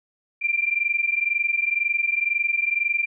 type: tone pair together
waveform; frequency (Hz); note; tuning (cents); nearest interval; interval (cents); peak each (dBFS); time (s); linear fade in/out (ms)
sine; 2362 / 2384; D7 / D7; +9 / +25; unison; 16; -23; 0.41-3.06; 20
effects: none